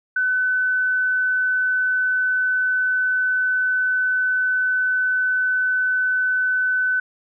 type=tone; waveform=sine; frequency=1508 Hz; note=F#6; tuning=32 cents sharp; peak=-17 dBFS; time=0.16-7 s; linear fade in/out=5 ms; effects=none